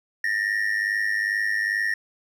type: ring-modulated tone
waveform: triangle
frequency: 1837 Hz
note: A#6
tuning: 26 cents flat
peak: -17 dBFS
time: 0.24-1.94 s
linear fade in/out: 2 ms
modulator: 51.2 Hz
effects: none